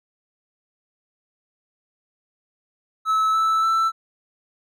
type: tone with pitch steps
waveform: triangle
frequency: 1300 / 1314.3 / 1328.9 Hz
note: E6 / E6 / E6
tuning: -24 / -6 / +14 cents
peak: -15 dBFS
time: 3.05-3.92 s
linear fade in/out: 50 ms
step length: 290 ms
effects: none